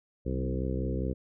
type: harmonic tone with a mistuned harmonic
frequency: 64.9 Hz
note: C2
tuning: 13 cents flat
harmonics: 1 / 2 / 3 / 4 / 5 / 6 / 7 / 8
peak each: -32 / -35 / -37 / -38 / -39 / -40 / -40 / -41 dBFS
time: 0.25-1.14 s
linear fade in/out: 20 ms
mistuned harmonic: 3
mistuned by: -21 cents
effects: none